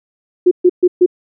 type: tone bursts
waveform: sine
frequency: 359.6 Hz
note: F#4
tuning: 49 cents flat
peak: -5 dBFS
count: 4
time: 0.46-1.062 s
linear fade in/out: 10 ms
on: 53 ms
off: 130 ms
effects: none